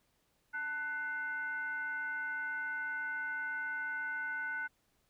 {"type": "tone with frequency modulation", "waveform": "sine", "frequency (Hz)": 1493, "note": "F#6", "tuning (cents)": 15, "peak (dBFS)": -35, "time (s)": [0.53, 4.68], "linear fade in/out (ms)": 20, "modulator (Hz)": 606, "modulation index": 0.53, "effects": ["pink hiss -75 dBFS RMS until 5.09 s"]}